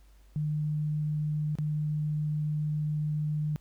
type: tone with dropouts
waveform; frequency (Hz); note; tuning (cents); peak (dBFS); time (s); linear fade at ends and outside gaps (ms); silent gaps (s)
sine; 151.2; D#3; -49; -27; 0.36-3.56; 0; 1.554-1.586
effects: added 50 Hz sine -54 dBFS peak until 3.6 s + pink hiss -67 dBFS RMS until 3.6 s